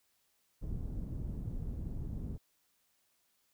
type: low-pass noise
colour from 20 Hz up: pink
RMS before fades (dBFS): -39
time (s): 0.61-2.38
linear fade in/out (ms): 20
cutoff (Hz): 190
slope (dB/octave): 12
effects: white hiss -75 dBFS RMS until 3.53 s